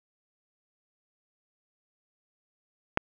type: click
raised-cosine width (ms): 0.5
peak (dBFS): -7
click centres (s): 2.974
effects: none